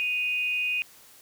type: tone pair together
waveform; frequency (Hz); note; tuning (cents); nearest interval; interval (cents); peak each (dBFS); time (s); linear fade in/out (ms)
sine; 2489 / 2804; D#7 / F7; 0 / +6; major second; 206; -25 / -33; 0-0.82; 0
effects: white hiss -53 dBFS RMS until 1.21 s